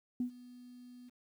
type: tone with ADSR envelope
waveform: sine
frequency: 246.9 Hz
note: B3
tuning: in tune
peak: -29 dBFS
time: 0.2-1.1 s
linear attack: 3 ms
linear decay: 99 ms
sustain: -21 dB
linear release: 18 ms
effects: tanh soft clip ceiling -25 dBFS + 11-bit